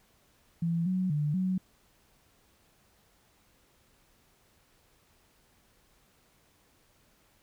sine tone with pitch steps, 167.9 / 185.2 / 148.4 / 186.1 Hz, E3 / F#3 / D3 / F#3, +32 / +2 / +18 / +10 cents, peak -26 dBFS, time 0.62-1.58 s, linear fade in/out 5 ms, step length 240 ms, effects pink hiss -66 dBFS RMS until 7.42 s

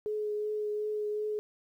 sine tone with vibrato, 422.4 Hz, G#4, 29 cents sharp, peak -30 dBFS, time 0.06-1.39 s, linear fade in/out 0 ms, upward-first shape triangle, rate 2.7 Hz, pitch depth 17 cents each way, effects 11-bit

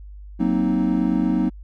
triangle chord, C half-diminished seventh, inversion second, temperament equal, 185 / 233.1 / 261.6 / 311.1 Hz, Gb3 / Bb3 / C4 / Eb4, 0 / 0 / 0 / 0 cents, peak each -21 dBFS, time 0.39-1.5 s, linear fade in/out 20 ms, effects added 50 Hz sine -36 dBFS peak until 1.63 s

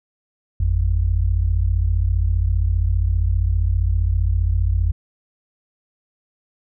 sine tone pair together, 51.49 / 86.6 Hz, G#1 / F2, -14 / -14 cents, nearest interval major sixth, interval 900 cents, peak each -18 / -18 dBFS, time 0.6-4.92 s, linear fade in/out 5 ms, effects none

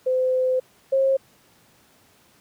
sine tone pair in turn, 513 / 536.9 Hz, C5 / C5, -34 / +45 cents, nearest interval minor second, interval 79 cents, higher second, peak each -18 / -16 dBFS, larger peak second, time 0.06-0.6 / 0.92-1.17 s, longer first, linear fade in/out 10 ms, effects pink hiss -57 dBFS RMS until 2.4 s + high-pass 100 Hz 12 dB/octave

